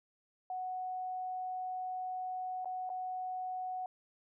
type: tone with dropouts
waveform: sine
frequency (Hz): 740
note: F#5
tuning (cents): 0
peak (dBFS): -36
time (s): 0.5-3.86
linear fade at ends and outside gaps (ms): 2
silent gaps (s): 2.647-2.656 / 2.893-2.9
effects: none